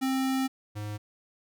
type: tone pair in turn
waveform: square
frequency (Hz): 264.2 / 104.85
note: C4 / G#2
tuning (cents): +17 / +17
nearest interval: octave + major third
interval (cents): 1600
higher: first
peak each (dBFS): -26 / -34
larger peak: first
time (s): 0.01-0.48 / 0.75-0.98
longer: first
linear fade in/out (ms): 20
effects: none